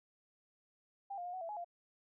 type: tone with pitch steps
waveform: sine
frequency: 794 / 705 / 713 / 745 / 667 / 839 / 694 Hz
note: G5 / F5 / F5 / F#5 / E5 / G#5 / F5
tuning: +22 / +16 / +36 / +12 / +20 / +17 / -11 cents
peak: -40 dBFS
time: 1.1-1.646 s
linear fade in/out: 10 ms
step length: 78 ms
effects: none